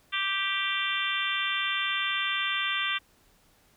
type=harmonic tone; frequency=392 Hz; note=G4; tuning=in tune; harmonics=3 / 4 / 5 / 6 / 7 / 8 / 9; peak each=-34 / -34 / -34 / -34 / -34 / -34 / -34 dBFS; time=0.12-2.99 s; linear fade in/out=20 ms; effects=pink hiss -63 dBFS RMS until 3.76 s